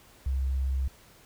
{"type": "tone", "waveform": "sine", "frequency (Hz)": 66.4, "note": "C2", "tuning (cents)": 26, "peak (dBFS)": -25, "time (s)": [0.26, 0.88], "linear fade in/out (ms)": 5, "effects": ["pink hiss -56 dBFS RMS until 1.25 s"]}